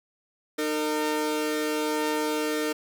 sawtooth tone pair together, 305.2 / 457.3 Hz, D#4 / A#4, -33 / -33 cents, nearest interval perfect fifth, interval 700 cents, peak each -24 dBFS, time 0.58-2.73 s, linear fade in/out 10 ms, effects none

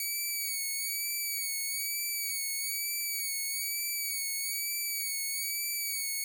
5% pulse tone with vibrato, 2262 Hz, C#7, 34 cents sharp, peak -22 dBFS, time 0-6.24 s, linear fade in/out 2 ms, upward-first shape sine, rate 1.1 Hz, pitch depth 45 cents each way, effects none

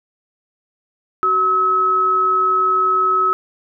sine tone pair together, 375.9 / 1287.2 Hz, F#4 / E6, +27 / -42 cents, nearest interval octave + major sixth, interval 2131 cents, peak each -24 / -13 dBFS, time 1.23-3.33 s, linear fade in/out 0 ms, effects none

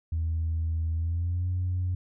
sine tone with pitch glide, 81.2 to 90.62 Hz, E2 to F#2, -26 to -36 cents, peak -24 dBFS, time 0.12-1.95 s, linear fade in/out 5 ms, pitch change +190 cents, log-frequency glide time 0.94-1.49 s, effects tanh soft clip ceiling -22 dBFS

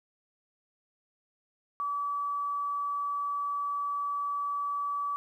sine tone, 1148 Hz, D6, 40 cents flat, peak -29 dBFS, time 1.8-5.16 s, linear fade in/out 0 ms, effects 11-bit

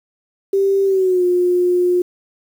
sine tone with pitch glide, 392 to 357.4 Hz, G4 to F4, 0 to +40 cents, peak -12 dBFS, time 0.53-2.02 s, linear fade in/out 5 ms, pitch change -160 cents, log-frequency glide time 0.85-1.24 s, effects 7-bit

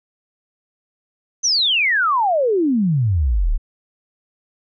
sine exponential sweep, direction down, 6272 to 31 Hz, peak -14 dBFS, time 1.43-3.58 s, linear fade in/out 20 ms, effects none

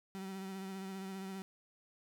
35% pulse tone with vibrato, 191.8 Hz, G3, 37 cents flat, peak -40 dBFS, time 0.15-1.42 s, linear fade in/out 0 ms, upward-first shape triangle, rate 15 Hz, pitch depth 33 cents each way, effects none

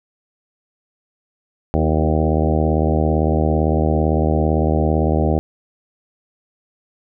harmonic tone with a mistuned harmonic, 77.78 Hz, D#2, in tune, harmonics 1 / 2 / 3 / 4 / 5 / 6 / 7 / 8 / 9 / 10, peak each -18 / -21 / -23 / -24 / -25 / -26 / -26 / -27 / -28 / -28 dBFS, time 1.74-5.39 s, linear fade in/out 0 ms, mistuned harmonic 4, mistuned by +26 cents, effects none

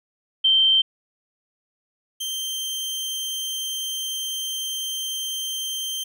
sine / sawtooth tone pair in turn, 3126 / 3141 Hz, G7 / G7, -6 / +3 cents, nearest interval unison, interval 9 cents, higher second, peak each -14 / -23 dBFS, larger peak first, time 0.44-0.82 / 2.2-6.04 s, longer second, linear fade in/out 10 ms, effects none

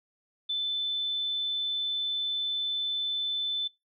sine tone, 3520 Hz, A7, in tune, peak -27 dBFS, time 0.49-3.68 s, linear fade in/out 10 ms, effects noise-tail reverb RT60 0.2 s tail -22 dB re dry

